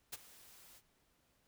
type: noise with ADSR envelope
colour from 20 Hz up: white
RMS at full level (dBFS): -42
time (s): 0.12-0.82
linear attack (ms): 14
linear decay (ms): 28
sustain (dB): -18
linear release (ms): 54
effects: pink hiss -75 dBFS RMS until 1.47 s